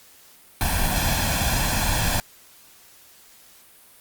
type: noise with comb filter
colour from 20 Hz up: pink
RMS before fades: -22 dBFS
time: 0.61-2.2 s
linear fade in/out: 0 ms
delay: 1.2 ms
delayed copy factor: +0.7
effects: white hiss -51 dBFS RMS until 4 s + Opus 48 kbps